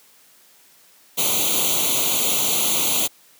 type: noise with comb filter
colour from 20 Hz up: white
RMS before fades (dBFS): -20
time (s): 1.17-3.08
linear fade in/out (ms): 20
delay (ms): 0.29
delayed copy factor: +1
effects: white hiss -53 dBFS RMS until 3.39 s + high-pass 150 Hz 12 dB/octave